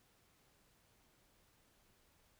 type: silence
effects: pink hiss -72 dBFS RMS until 2.39 s